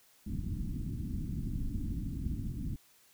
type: low-pass noise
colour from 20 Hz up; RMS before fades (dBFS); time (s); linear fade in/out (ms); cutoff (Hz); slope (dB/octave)
pink; -36; 0.26-2.76; 5; 290; 48
effects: white hiss -64 dBFS RMS until 3.13 s